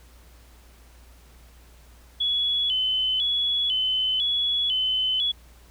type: tone with vibrato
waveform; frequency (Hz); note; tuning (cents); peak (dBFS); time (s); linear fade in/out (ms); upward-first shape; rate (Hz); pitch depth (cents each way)
sine; 3205; G7; +38; -21; 2.2-5.32; 10; square; 1; 92
effects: added 59 Hz sine -49 dBFS peak until 5.7 s + pink hiss -56 dBFS RMS until 5.7 s